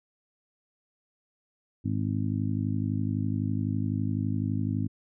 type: harmonic tone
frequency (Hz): 51.91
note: G#1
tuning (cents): 0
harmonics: 2 / 3 / 4 / 5 / 6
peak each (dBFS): -29 / -34 / -33 / -32 / -39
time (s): 1.84-4.88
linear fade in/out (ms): 20
effects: none